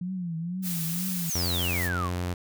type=tone with vibrato; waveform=sine; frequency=174.61 Hz; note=F3; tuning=in tune; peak=-29 dBFS; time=0.01-1.3 s; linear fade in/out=5 ms; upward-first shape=triangle; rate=2.1 Hz; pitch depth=150 cents each way
type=noise; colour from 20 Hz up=blue; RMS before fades=-33 dBFS; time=0.62-1.9 s; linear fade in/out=50 ms
type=exponential sweep; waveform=sine; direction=down; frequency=7070 to 1000 Hz; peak=-29 dBFS; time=1.27-2.11 s; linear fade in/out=50 ms
type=tone with pitch glide; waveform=sawtooth; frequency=87.9 to 89.08 Hz; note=F2 to F2; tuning=+12 to +35 cents; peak=-24 dBFS; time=1.35-2.34 s; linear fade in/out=5 ms; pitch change=+23 cents; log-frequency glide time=1.58-2.03 s
effects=none